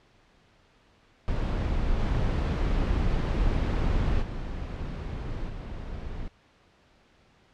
brown noise with level steps, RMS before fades -27 / -25 / -33 / -36 dBFS, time 1.28-6.28 s, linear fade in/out 0 ms, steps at 1.98 / 4.21 / 5.48 s, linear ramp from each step 20 ms, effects pink hiss -61 dBFS RMS until 7.53 s + low-pass 4000 Hz 12 dB/octave

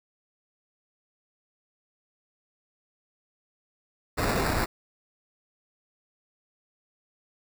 pink noise with sample-and-hold, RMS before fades -26 dBFS, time 4.17-4.66 s, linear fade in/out 20 ms, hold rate 3150 Hz, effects none

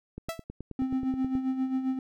click train, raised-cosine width 3 ms, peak -25 dBFS, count 12, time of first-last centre 0.18-1.353 s, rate 9.38 Hz
sawtooth tone with exponential decay, 659.3 Hz, E5, in tune, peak -25 dBFS, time 0.29-0.44 s, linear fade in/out 2 ms, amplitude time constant 32 ms
triangle tone with tremolo, 261.6 Hz, C4, in tune, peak -22 dBFS, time 0.79-1.99 s, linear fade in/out 2 ms, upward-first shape sine, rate 7.5 Hz, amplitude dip 60%
effects none

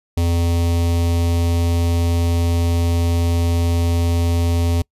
square tone with notch filter, 85.1 Hz, F2, 44 cents flat, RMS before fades -17 dBFS, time 0.17-4.82 s, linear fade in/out 5 ms, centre 1500 Hz, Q 1, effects noise-tail reverb RT60 0.1 s tail -26 dB re dry + resampled to 32000 Hz

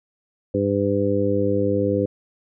harmonic tone, 100.6 Hz, G2, 45 cents sharp, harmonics 1 / 2 / 3 / 4 / 5, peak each -26 / -26 / -24 / -25 / -22 dBFS, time 0.54-2.06 s, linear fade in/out 5 ms, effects none

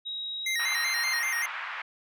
sine tone with pitch glide, 3812 to 4181 Hz, A#7 to C8, +38 to -2 cents, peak -32 dBFS, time 0.05-1.2 s, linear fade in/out 20 ms, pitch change +160 cents, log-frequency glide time 0.4-1.07 s
square tone with vibrato, 1979 Hz, B6, 3 cents sharp, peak -28 dBFS, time 0.46-1.46 s, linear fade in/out 5 ms, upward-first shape square, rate 5.2 Hz, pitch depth 100 cents each way
white band-pass noise, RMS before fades -36 dBFS, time 0.59-1.82 s, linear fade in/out 5 ms, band 960 to 2200 Hz, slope 24 dB/octave
effects none

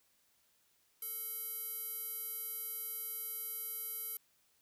square tone with band-pass filter, 440 Hz, A4, in tune, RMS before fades -42 dBFS, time 1.02-4.17 s, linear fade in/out 2 ms, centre 12000 Hz, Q 9.7, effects white hiss -73 dBFS RMS until 4.61 s

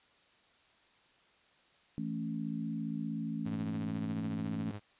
sine chord, A major, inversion second, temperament equal, 164.81 / 220 / 277.2 Hz, E3 / A3 / C#4, 0 / 0 / 0 cents, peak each -39 / -37 / -40 dBFS, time 1.98-4.71 s, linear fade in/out 0 ms
sawtooth tone with tremolo, 103.83 Hz, G#2, in tune, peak -35 dBFS, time 3.45-4.8 s, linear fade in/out 20 ms, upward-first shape triangle, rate 14 Hz, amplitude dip 55%
effects white hiss -66 dBFS RMS until 4.99 s + resampled to 8000 Hz

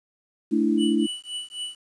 sine chord, A suspended fourth, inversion none, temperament just, 220 / 293.3 / 330 Hz, A3 / D4 / E4, 0 / -2 / +2 cents, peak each -23 dBFS, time 0.51-1.07 s, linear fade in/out 20 ms
square tone with tremolo, 2960 Hz, F#7, in tune, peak -28 dBFS, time 0.77-1.79 s, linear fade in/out 50 ms, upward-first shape triangle, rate 3.8 Hz, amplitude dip 100%
effects resampled to 22050 Hz + 9-bit

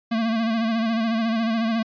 square tone with vibrato, 225.9 Hz, A3, 46 cents sharp, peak -21 dBFS, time 0.11-1.83 s, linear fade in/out 10 ms, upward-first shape sine, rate 14 Hz, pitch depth 52 cents each way, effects resampled to 11025 Hz

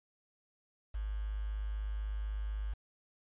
sine tone with quantisation, 52 Hz, G#1, 3 cents sharp, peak -34 dBFS, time 0.94-2.74 s, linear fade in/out 10 ms, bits 9, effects resampled to 8000 Hz

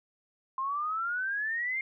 sine exponential sweep, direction up, 1046.5 to 2141 Hz, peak -29 dBFS, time 0.58-1.81 s, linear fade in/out 2 ms, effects none

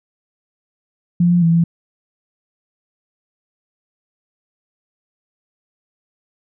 sine tone with pitch steps, 173.9 / 175.2 / 166.2 / 168.1 Hz, F3 / F3 / E3 / E3, -7 / +6 / +15 / +34 cents, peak -10 dBFS, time 1.2-1.64 s, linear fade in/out 5 ms, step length 110 ms, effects none

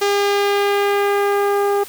sawtooth tone with low-pass filter sweep, 404.1 Hz, G#4, 47 cents flat, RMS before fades -17 dBFS, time 0.01-1.84 s, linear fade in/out 10 ms, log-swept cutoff 6400 to 1000 Hz, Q 0.98, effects white hiss -37 dBFS RMS until 1.88 s

